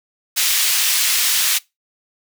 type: high-pass noise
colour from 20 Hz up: pink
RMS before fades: -17 dBFS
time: 0.36-1.59 s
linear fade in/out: 20 ms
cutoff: 2800 Hz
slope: 12 dB/octave
effects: noise-tail reverb RT60 0.2 s tail -22 dB re dry

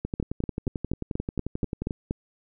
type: two click trains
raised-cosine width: 3 ms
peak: -14 / -16 dBFS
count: 9 / 22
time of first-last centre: 0.2-2.109 / 0.05-1.908 s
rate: 4.19 / 11.3 Hz
effects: none

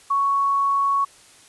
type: tone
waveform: sine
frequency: 1112 Hz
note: C#6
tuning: 5 cents sharp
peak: -17 dBFS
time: 0.1-1.05 s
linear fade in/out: 10 ms
effects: white hiss -50 dBFS RMS until 1.48 s + resampled to 24000 Hz

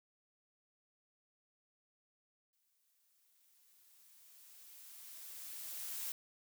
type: noise with exponential growth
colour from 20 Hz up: blue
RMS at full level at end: -41 dBFS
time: 2.53-6.12 s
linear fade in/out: 1 ms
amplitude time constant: 780 ms
effects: none

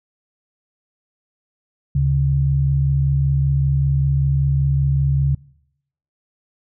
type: tone pair together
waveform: sine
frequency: 73.42 / 138.6 Hz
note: D2 / C#3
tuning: 0 / 0 cents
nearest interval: major seventh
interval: 1100 cents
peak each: -20 / -15 dBFS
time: 1.95-5.35 s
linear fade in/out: 5 ms
effects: noise-tail reverb RT60 0.8 s tail -24 dB re dry

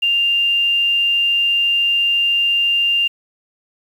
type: tone with quantisation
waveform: sine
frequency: 2794 Hz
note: F7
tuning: in tune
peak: -13 dBFS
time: 0.02-3.08 s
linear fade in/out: 10 ms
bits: 7
effects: none

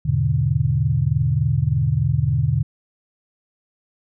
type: chord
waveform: sine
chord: E dominant seventh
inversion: none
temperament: equal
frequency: 82.41 / 103.83 / 123.47 / 146.83 Hz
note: E2 / G#2 / B2 / D3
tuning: 0 / 0 / 0 / 0 cents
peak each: -25 / -24 / -20 / -20 dBFS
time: 0.05-2.63 s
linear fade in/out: 10 ms
effects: none

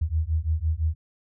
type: beating tone pair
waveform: sine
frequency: 76.7 / 82.6 Hz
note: D#2 / E2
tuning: -24 / +4 cents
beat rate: 5.9 Hz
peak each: -25 dBFS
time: 0.01-0.95 s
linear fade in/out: 10 ms
effects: none

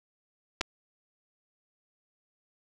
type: clicks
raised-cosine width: 0.2 ms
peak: -12 dBFS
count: 2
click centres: 0.61 / 0.613 s
effects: none

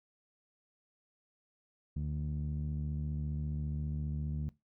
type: tone with low-pass filter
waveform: sawtooth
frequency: 74.8 Hz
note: D2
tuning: 32 cents sharp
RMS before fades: -36 dBFS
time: 1.96-4.49 s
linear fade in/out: 0 ms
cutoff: 180 Hz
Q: 3.3
effects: noise-tail reverb RT60 0.2 s tail -19 dB re dry

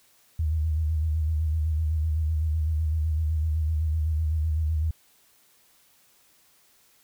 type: tone with vibrato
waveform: sine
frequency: 78.3 Hz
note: D#2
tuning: 11 cents sharp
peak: -22 dBFS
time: 0.39-4.91 s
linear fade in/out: 5 ms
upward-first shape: square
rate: 7.9 Hz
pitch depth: 48 cents each way
effects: white hiss -61 dBFS RMS until 7.03 s

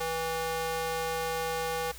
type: tone with high-pass filter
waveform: square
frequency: 163 Hz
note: E3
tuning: 19 cents flat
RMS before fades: -32 dBFS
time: 0-1.92 s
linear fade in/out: 10 ms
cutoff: 590 Hz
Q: 1.5
effects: added 60 Hz sine -47 dBFS peak until 1.98 s + white hiss -48 dBFS RMS until 1.98 s

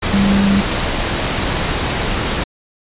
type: tone in noise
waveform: sine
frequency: 198.2 Hz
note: G3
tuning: 19 cents sharp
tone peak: -11 dBFS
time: 0.13-0.61 s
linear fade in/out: 10 ms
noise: pink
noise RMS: -18 dBFS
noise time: 0.02-2.44 s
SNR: +4 dB
effects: resampled to 8000 Hz

